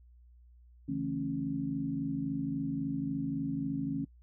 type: tone cluster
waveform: sine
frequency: 143.4 / 167.1 / 221.3 / 274.1 Hz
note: D3 / E3 / A3 / C#4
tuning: -41 / +24 / +10 / -19 cents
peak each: -39 / -39 / -40 / -33 dBFS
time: 0.88-4.05 s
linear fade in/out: 10 ms
effects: noise-tail reverb RT60 0.1 s tail -24 dB re dry + added 60 Hz sine -55 dBFS peak until 4.22 s